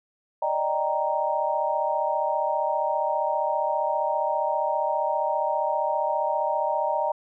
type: chord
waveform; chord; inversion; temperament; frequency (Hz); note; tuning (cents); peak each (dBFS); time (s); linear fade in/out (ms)
sine; Eb major seventh; third; equal; 587.3 / 622.3 / 784 / 932.3; D5 / Eb5 / G5 / Bb5; 0 / 0 / 0 / 0; -29 / -28 / -29 / -26; 0.42-7.12; 5
effects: none